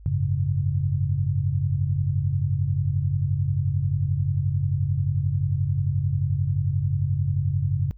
sine chord, F# suspended second, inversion none, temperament equal, 92.5 / 103.83 / 138.59 Hz, F#2 / G#2 / C#3, 0 / 0 / 0 cents, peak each -25 / -27 / -24 dBFS, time 0.06-7.91 s, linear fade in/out 0 ms, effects noise-tail reverb RT60 0.1 s tail -23 dB re dry + added 51 Hz sine -42 dBFS peak until 7.97 s

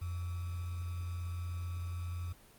sine tone with sample-and-hold, 87.31 Hz, F2, in tune, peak -35 dBFS, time 0.01-2.33 s, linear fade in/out 10 ms, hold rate 1225 Hz, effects pink hiss -60 dBFS RMS until 2.58 s + Opus 32 kbps

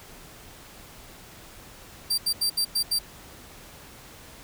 sawtooth tone bursts at uneven times, 4699 Hz, D8, in tune, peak -19 dBFS, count 6, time 2.1-2.18 / 2.26-2.33 / 2.41-2.5 / 2.57-2.65 / 2.75-2.83 / 2.91-2.99 s, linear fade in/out 10 ms, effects pink hiss -47 dBFS RMS until 4.43 s

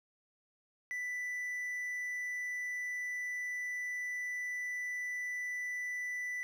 triangle tone, 1982 Hz, B6, 6 cents sharp, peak -34 dBFS, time 0.91-6.43 s, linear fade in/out 0 ms, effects none

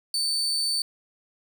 35% pulse tone, 4537 Hz, C#8, 39 cents sharp, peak -22 dBFS, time 0.14-0.82 s, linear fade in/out 2 ms, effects none

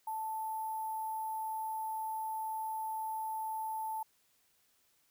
sine tone with sample-and-hold, 879 Hz, A5, 2 cents flat, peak -35 dBFS, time 0.07-4.03 s, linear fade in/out 5 ms, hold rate 11025 Hz, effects white hiss -72 dBFS RMS until 5.1 s

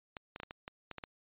clicks, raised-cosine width 0.3 ms, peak -26 dBFS, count 9, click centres 0.168 / 0.361 / 0.401 / 0.433 / 0.509 / 0.679 / 0.913 / 0.983 / 1.038 s, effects resampled to 8000 Hz

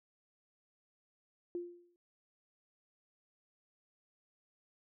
sine tone with exponential decay, 349.2 Hz, F4, in tune, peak -34 dBFS, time 1.55-1.96 s, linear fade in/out 1 ms, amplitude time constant 88 ms, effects none

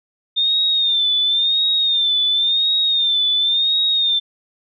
sine tone with vibrato, 3627 Hz, A#7, 48 cents flat, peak -14 dBFS, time 0.36-4.2 s, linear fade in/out 20 ms, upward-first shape sine, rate 0.94 Hz, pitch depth 72 cents each way, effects none

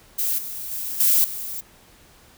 violet noise with level steps, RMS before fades -23 / -32 / -29 / -17 / -31 dBFS, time 0.18-1.61 s, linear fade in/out 10 ms, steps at 0.38 / 0.71 / 1 / 1.24 s, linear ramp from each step 5 ms, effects pink hiss -52 dBFS RMS until 2.37 s

